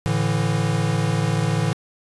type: chord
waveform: square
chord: A suspended fourth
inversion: none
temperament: equal with one note detuned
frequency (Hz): 110 / 144.48 / 164.81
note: A2 / D3 / E3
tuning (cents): 0 / -28 / 0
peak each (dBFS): -24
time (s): 0.06-1.73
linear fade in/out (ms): 0
effects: resampled to 24000 Hz